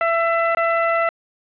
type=tone with dropouts; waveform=20% pulse; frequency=668 Hz; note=E5; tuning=23 cents sharp; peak=-11 dBFS; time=0.01-1.09 s; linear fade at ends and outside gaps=1 ms; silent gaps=0.549-0.571 s; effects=resampled to 8000 Hz + 7-bit